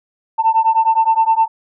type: beating tone pair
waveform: sine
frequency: 890 / 899.7 Hz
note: A5 / A5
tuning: +20 / +38 cents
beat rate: 9.7 Hz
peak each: -13 dBFS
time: 0.38-1.48 s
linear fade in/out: 20 ms
effects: tanh soft clip ceiling -4 dBFS